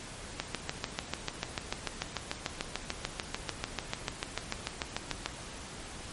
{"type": "click train", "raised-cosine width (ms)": 0.2, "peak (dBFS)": -13, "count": 34, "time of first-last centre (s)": [0.4, 5.26], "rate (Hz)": 6.79, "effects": ["pink hiss -44 dBFS RMS until 6.12 s", "MP3 48 kbps"]}